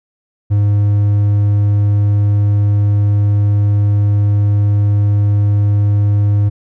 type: tone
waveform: triangle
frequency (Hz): 102.6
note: G#2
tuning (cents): -21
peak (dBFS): -7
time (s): 0.5-6.5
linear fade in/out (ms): 20
effects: none